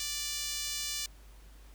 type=tone with high-pass filter; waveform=5% pulse; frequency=587.3 Hz; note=D5; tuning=in tune; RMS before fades=-36 dBFS; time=0-1.06 s; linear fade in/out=2 ms; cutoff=3000 Hz; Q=0.57; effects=added 50 Hz sine -51 dBFS peak until 1.74 s + pink hiss -61 dBFS RMS until 1.74 s